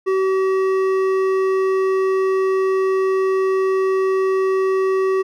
sine tone with hard clipping, 381 Hz, G4, 49 cents flat, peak -17 dBFS, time 0.06-5.23 s, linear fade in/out 20 ms, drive 10 dB, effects none

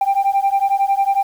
sine beating tone pair, 784 / 795 Hz, G5 / G5, 0 / +24 cents, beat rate 11 Hz, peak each -15 dBFS, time 0.01-1.23 s, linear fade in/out 5 ms, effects tanh soft clip ceiling -10 dBFS + 7-bit

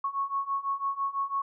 sine beating tone pair, 1100 / 1106 Hz, C#6 / C#6, -14 / -4 cents, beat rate 6 Hz, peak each -32 / -30 dBFS, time 0.04-1.42 s, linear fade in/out 5 ms, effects none

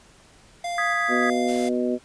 square tone with tremolo, 696 Hz, F5, 6 cents flat, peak -27 dBFS, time 0.64-1.69 s, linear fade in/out 5 ms, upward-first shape square, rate 1.7 Hz, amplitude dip 25%
sine chord, G# minor, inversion second, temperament equal, 1244.5 / 1661.2 / 1975.5 Hz, D#6 / G#6 / B6, 0 / 0 / 0 cents, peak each -26 dBFS, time 0.78-1.3 s, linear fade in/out 2 ms
harmonic tone, 123.47 Hz, B2, in tune, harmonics 2 / 3 / 4 / 5, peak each -24 / -26 / -30 / -29 dBFS, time 1.08-1.99 s, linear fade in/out 50 ms
white noise, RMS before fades -38 dBFS, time 1.47-1.7 s, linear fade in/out 20 ms
effects pink hiss -53 dBFS RMS until 2.04 s + resampled to 22050 Hz

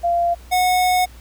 sine / square tone pair in turn, 690 / 731.1 Hz, F5 / F#5, -21 / -21 cents, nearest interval minor second, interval 100 cents, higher second, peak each -15 dBFS, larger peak neither, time 0.03-0.35 / 0.51-1.06 s, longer second, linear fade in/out 20 ms, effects added 60 Hz sine -39 dBFS peak until 1.2 s + pink hiss -48 dBFS RMS until 1.2 s

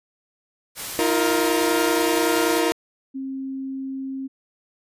white noise, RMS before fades -31 dBFS, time 0.75-2.63 s, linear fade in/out 50 ms
sawtooth chord, Eb suspended second, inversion none, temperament equal with one note detuned, 318.8 / 349.2 / 466.2 Hz, Eb4 / F4 / Bb4, +42 / 0 / 0 cents, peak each -19 dBFS, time 0.99-2.72 s, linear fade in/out 0 ms
sine tone, 267.4 Hz, C4, 38 cents sharp, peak -27 dBFS, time 3.14-4.28 s, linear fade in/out 20 ms
effects resampled to 32000 Hz

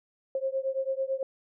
sine beating tone pair, 530 / 539 Hz, C5 / C#5, +22 / -49 cents, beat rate 9 Hz, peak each -30 / -31 dBFS, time 0.35-1.23 s, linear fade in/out 2 ms, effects none

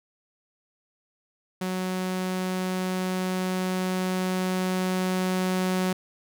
sawtooth tone with level ramp, 185 Hz, F#3, in tune, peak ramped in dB -23 to -19 dBFS, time 1.61-5.93 s, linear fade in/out 5 ms, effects none

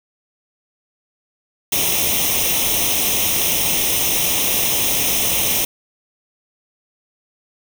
white noise with comb filter, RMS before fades -18 dBFS, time 1.72-5.65 s, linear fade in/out 5 ms, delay 0.33 ms, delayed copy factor +0.75, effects none

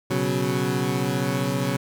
20% pulse chord, B suspended second, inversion none, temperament equal, 123.47 / 138.59 / 185 Hz, B2 / C#3 / F#3, 0 / 0 / 0 cents, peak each -22 / -21 / -22 dBFS, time 0.1-1.77 s, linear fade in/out 10 ms, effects none

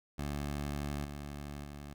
15% pulse tone with level steps, 72.2 Hz, D2, 29 cents flat, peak -29 / -35 / -38 dBFS, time 0.18-1.94 s, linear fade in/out 10 ms, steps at 1.05 / 1.64 s, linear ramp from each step 2 ms, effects none

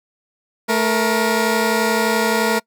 15% pulse tone pair together, 220 / 471.6 Hz, A3 / A#4, 0 / +20 cents, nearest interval octave + minor second, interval 1320 cents, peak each -12 dBFS, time 0.68-2.6 s, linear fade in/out 20 ms, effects noise-tail reverb RT60 0.1 s tail -25 dB re dry

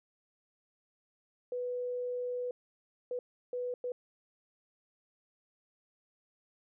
sine tone bursts at uneven times, 493.9 Hz, B4, in tune, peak -33 dBFS, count 4, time 1.52-2.51 / 3.11-3.19 / 3.53-3.74 / 3.84-3.92 s, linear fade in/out 2 ms, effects none

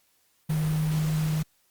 sine tone in noise, 155.56 Hz, D#3, in tune, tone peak -23 dBFS, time 0.49-1.43 s, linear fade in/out 10 ms, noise pink, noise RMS -38 dBFS, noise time 0.49-1.43 s, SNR +12 dB, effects white hiss -67 dBFS RMS until 1.7 s + Opus 48 kbps

